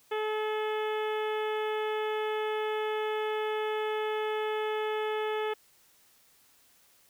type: harmonic tone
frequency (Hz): 430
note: A4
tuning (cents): -40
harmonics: 1 / 2 / 3 / 4 / 5 / 6 / 7 / 8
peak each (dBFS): -30 / -36 / -40 / -42 / -44 / -46 / -47 / -48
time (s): 0.11-5.54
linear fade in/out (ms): 10
effects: white hiss -63 dBFS RMS until 7.09 s

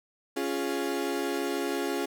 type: chord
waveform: 35% pulse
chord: Db major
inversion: none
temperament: equal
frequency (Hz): 277.2 / 349.2 / 415.3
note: Db4 / F4 / Ab4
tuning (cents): 0 / 0 / 0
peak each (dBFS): -31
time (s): 0.36-2.06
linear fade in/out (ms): 10
effects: none

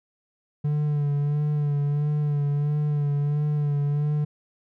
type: tone with vibrato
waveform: triangle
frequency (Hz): 146.5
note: D3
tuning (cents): -4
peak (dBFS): -19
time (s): 0.64-4.25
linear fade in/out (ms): 10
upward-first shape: sine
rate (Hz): 1.5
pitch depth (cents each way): 35
effects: none

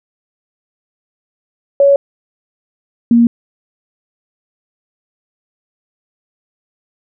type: tone pair in turn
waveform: sine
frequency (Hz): 560 / 234.9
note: C#5 / A#3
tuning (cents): +18 / +13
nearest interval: octave + minor third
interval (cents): 1505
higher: first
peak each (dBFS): -5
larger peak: neither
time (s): 1.8-1.96 / 3.11-3.27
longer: neither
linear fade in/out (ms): 2
effects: none

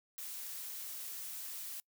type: noise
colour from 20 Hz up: blue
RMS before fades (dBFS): -44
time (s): 0.18-1.8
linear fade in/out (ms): 0
effects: noise-tail reverb RT60 0.1 s tail -25 dB re dry

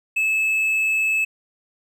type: tone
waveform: triangle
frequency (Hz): 2604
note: E7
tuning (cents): -22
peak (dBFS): -16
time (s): 0.16-1.25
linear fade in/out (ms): 10
effects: none

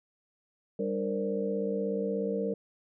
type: tone cluster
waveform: sine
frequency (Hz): 196.8 / 297.5 / 461.4 / 518 / 578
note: G3 / D4 / A#4 / C5 / D5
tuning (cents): +7 / +22 / -18 / -17 / -28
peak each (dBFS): -33 / -40 / -31 / -38 / -39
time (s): 0.79-2.54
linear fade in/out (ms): 5
effects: none

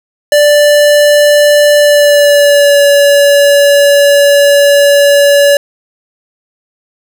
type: tone with pitch glide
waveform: square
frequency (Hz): 587.3 to 569.9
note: D5 to C#5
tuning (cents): 0 to +48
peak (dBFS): -4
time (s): 0.32-5.57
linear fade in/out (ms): 2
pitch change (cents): -52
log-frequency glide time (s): 1.79-2.82
effects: none

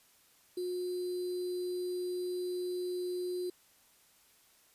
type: tone with sample-and-hold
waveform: sine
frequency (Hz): 359.8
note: F#4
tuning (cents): -48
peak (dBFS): -33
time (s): 0.57-3.5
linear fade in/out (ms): 5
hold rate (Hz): 4410
effects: white hiss -65 dBFS RMS until 4.74 s + resampled to 32000 Hz

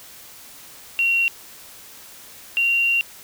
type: tone pair in turn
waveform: sine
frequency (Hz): 2744 / 2761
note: F7 / F7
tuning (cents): -31 / -20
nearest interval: unison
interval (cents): 11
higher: second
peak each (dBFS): -16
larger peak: neither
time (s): 0.99-1.28 / 2.57-3.01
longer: second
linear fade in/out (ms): 0
effects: white hiss -43 dBFS RMS until 3.23 s

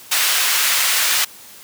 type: high-pass noise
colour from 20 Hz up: pink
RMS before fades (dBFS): -17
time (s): 0.11-1.25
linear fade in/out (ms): 10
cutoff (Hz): 1600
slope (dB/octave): 12
effects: white hiss -41 dBFS RMS until 1.63 s + high-pass 80 Hz 12 dB/octave

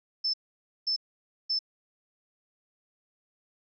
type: tone bursts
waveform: sine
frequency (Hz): 5274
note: E8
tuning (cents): 0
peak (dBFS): -25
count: 3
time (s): 0.24-1.591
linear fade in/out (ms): 10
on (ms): 97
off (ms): 530
effects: none

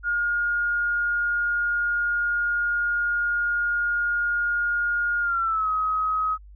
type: tone with pitch glide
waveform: sine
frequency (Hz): 1424 to 1268.6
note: F6 to D#6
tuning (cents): +33 to +33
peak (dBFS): -21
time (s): 0.03-6.38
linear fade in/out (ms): 50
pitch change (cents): -200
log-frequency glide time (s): 5.21-5.69
effects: added 50 Hz sine -43 dBFS peak until 6.55 s

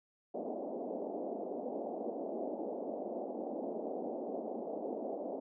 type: band-pass noise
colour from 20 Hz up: white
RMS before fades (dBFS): -40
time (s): 0.34-5.4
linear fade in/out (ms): 10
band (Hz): 220 to 710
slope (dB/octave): 48
effects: none

